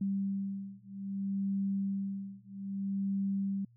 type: beating tone pair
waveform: sine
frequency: 196 / 196.62 Hz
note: G3 / G3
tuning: 0 / +5 cents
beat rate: 0.62 Hz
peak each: -35 / -35 dBFS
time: 0.01-3.65 s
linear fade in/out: 5 ms
effects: added 118 Hz sine -59 dBFS peak until 3.76 s